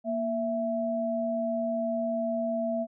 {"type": "tone pair together", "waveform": "sine", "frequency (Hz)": [234.4, 663], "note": ["A#3", "E5"], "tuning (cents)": [10, 10], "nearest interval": "octave + tritone", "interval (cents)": 1800, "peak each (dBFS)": [-31, -28], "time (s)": [0.04, 2.87], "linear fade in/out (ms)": 50, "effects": []}